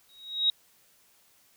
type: tone with exponential growth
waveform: sine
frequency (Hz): 3800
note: A#7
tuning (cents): +33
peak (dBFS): -18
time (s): 0.09-0.5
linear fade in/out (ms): 2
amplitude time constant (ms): 88
effects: white hiss -63 dBFS RMS until 1.56 s